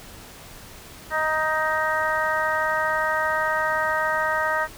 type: harmonic tone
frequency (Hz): 312.5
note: D#4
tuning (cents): +8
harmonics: 2 / 3 / 4 / 5 / 6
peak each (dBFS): -27 / -27 / -27 / -27 / -27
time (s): 1.1-4.68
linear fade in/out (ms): 50
effects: pink hiss -43 dBFS RMS until 4.77 s